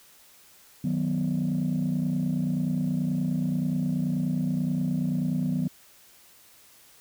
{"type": "chord", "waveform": "sine", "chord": "B major", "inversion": "first", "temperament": "equal", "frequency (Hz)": [155.56, 185, 246.9], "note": ["D#3", "F#3", "B3"], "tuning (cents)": [0, 0, 0], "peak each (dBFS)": -27, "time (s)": [0.84, 5.68], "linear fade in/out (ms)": 5, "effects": ["tanh soft clip ceiling -19 dBFS", "white hiss -55 dBFS RMS until 7 s"]}